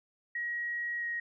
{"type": "tone with pitch glide", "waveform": "sine", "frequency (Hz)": [1900, 1884.7], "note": ["A#6", "A#6"], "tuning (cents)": [33, 19], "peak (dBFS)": -32, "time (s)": [0.35, 1.2], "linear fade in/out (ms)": 5, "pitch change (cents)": -14, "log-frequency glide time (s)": [0.98, 1.06], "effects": []}